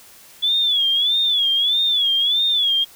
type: tone with vibrato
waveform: sine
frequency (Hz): 3416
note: G#7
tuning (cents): +48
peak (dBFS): -15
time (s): 0.42-2.85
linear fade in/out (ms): 20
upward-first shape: sine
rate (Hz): 1.6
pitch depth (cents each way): 120
effects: white hiss -46 dBFS RMS until 2.95 s